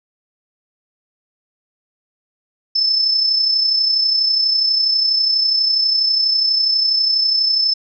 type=tone with amplitude modulation; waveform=sine; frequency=5260 Hz; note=E8; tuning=5 cents flat; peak=-11 dBFS; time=2.75-7.74 s; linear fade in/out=10 ms; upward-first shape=sine; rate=32.2 Hz; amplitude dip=45%; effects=none